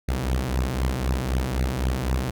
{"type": "beating tone pair", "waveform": "sawtooth", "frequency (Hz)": [61.74, 65.64], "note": ["B1", "C2"], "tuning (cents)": [0, 6], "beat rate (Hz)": 3.9, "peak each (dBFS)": [-22, -21], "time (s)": [0.08, 2.31], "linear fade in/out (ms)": 10, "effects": []}